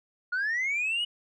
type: linear sweep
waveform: sine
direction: up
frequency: 1414 to 2960 Hz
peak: -24 dBFS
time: 0.32-1.05 s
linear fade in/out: 10 ms
effects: tanh soft clip ceiling -24 dBFS